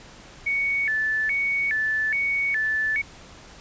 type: tone with vibrato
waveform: sine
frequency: 1975.5 Hz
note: B6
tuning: in tune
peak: -21 dBFS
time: 0.46-3.02 s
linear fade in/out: 10 ms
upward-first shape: square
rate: 1.2 Hz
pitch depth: 210 cents each way
effects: pink hiss -46 dBFS RMS until 3.6 s + resampled to 16000 Hz